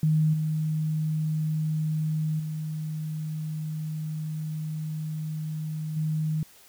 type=tone with level steps; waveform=sine; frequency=155.56 Hz; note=D#3; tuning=in tune; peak=-19 / -24 / -29 / -24 dBFS; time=0.03-6.43 s; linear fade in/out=2 ms; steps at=0.33 / 2.39 / 5.96 s; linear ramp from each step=10 ms; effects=white hiss -54 dBFS RMS until 6.68 s